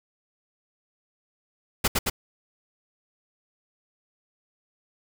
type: noise with echo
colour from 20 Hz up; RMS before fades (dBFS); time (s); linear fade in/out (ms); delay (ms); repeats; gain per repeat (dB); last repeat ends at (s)
pink; -20; 1.84-1.88; 10; 110; 2; -2; 2.1
effects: none